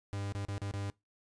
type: tone with dropouts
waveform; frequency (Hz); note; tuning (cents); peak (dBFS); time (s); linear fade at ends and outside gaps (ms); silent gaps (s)
45% pulse; 100.2; G2; +38; -35; 0.13-0.9; 0; 0.323-0.35 / 0.45-0.485 / 0.58-0.617 / 0.712-0.738
effects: noise-tail reverb RT60 0.2 s tail -23 dB re dry + resampled to 22050 Hz